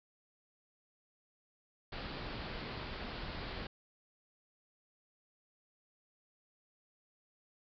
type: low-pass noise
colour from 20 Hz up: pink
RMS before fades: -43 dBFS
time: 1.92-3.67 s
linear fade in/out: 5 ms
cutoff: 4900 Hz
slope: 96 dB/octave
effects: none